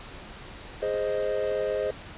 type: chord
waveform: triangle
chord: Ab major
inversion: none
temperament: equal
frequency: 415.3 / 523.3 / 622.3 Hz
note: Ab4 / C5 / Eb5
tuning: 0 / 0 / 0 cents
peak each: -28 / -27 / -28 dBFS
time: 0.82-1.91 s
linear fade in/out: 5 ms
effects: pink hiss -43 dBFS RMS until 2.17 s + resampled to 8000 Hz